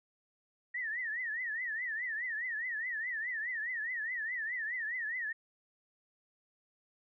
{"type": "tone with vibrato", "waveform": "sine", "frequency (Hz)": 1864.7, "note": "A#6", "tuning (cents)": 0, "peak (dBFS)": -34, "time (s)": [0.74, 5.33], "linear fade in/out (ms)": 10, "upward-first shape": "triangle", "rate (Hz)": 4.8, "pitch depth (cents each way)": 180, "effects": []}